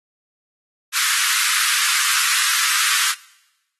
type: high-pass noise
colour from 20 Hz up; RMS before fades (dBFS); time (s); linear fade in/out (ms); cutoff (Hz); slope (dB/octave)
pink; -19; 0.92-3.15; 50; 1200; 48
effects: noise-tail reverb RT60 1.0 s tail -22 dB re dry + AAC 32 kbps